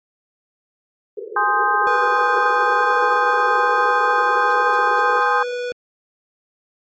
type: band-pass noise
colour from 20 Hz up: white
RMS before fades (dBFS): -30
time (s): 1.17-5.2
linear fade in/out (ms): 5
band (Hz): 380 to 470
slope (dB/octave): 96
type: chord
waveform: sine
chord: Ab major seventh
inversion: none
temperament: equal with one note detuned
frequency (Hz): 827.3 / 1046.5 / 1244.5 / 1568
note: Ab5 / C6 / Eb6 / G6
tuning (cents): -7 / 0 / 0 / 0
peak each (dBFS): -20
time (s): 1.36-5.43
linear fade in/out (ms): 5
type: tone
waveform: square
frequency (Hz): 490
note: B4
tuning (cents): -14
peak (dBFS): -23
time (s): 1.87-5.72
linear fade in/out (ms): 0
type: noise bursts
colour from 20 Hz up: blue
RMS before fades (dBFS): -32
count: 4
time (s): 4.5-5.234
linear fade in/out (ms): 0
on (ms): 26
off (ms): 210
effects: low-pass 5000 Hz 12 dB/octave + MP3 32 kbps